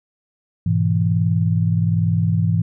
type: chord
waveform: sine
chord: E major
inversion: first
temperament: equal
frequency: 103.83 / 123.47 / 164.81 Hz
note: G#2 / B2 / E3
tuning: 0 / 0 / 0 cents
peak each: -18 / -24 / -18 dBFS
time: 0.66-2.62 s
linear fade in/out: 5 ms
effects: none